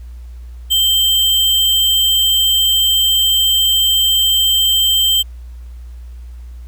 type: tone with sample-and-hold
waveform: sine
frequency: 3136 Hz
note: G7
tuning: in tune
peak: -10 dBFS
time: 0.7-5.23 s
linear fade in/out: 20 ms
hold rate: 11025 Hz
effects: added 60 Hz sine -29 dBFS peak until 6.67 s + pink hiss -54 dBFS RMS until 6.67 s